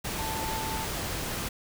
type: tone in noise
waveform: sine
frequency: 884 Hz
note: A5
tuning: 8 cents sharp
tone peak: -34 dBFS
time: 0.18-0.85 s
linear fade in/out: 10 ms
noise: pink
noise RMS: -33 dBFS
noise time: 0.04-1.49 s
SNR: -4 dB
effects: none